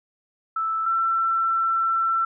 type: tone pair in turn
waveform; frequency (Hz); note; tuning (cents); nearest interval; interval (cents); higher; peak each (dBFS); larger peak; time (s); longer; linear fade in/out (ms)
sine; 1318.5 / 1342.3; E6 / E6; 0 / +31; unison; 31; second; -22 / -19; second; 0.56-0.86 / 0.86-2.25; second; 5
effects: none